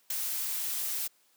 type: noise with ADSR envelope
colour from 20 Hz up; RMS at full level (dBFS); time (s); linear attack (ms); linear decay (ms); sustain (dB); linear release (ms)
blue; -28; 0.1-1.08; 6; 5; -5; 15
effects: white hiss -67 dBFS RMS until 1.36 s + high-pass 200 Hz 12 dB/octave